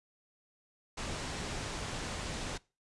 pink low-pass noise, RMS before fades -39 dBFS, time 0.97-2.58 s, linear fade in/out 10 ms, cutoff 8400 Hz, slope 24 dB/octave, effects noise-tail reverb RT60 0.3 s tail -22 dB re dry + resampled to 24000 Hz

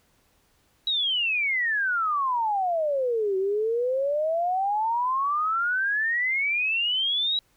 sine exponential two-way sweep, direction down then up, 3905 to 374.7 to 3905 Hz, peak -22 dBFS, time 0.87-7.39 s, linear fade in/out 2 ms, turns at 3.37 s, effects pink hiss -65 dBFS RMS until 7.56 s

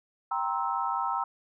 sine chord, C dominant seventh, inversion second, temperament just, 784.9 / 941.9 / 1046.5 / 1308.1 Hz, G5 / Bb5 / C6 / E6, +2 / +18 / 0 / -14 cents, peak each -33 / -31 / -34 / -32 dBFS, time 0.31-1.24 s, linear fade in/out 5 ms, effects none

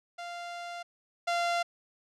sawtooth tone pair in turn, 695 / 691 Hz, F5 / F5, -9 / -19 cents, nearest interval unison, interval 10 cents, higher first, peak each -34 / -23 dBFS, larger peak second, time 0.18-0.83 / 1.27-1.63 s, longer first, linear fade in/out 10 ms, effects low-pass 6000 Hz 12 dB/octave

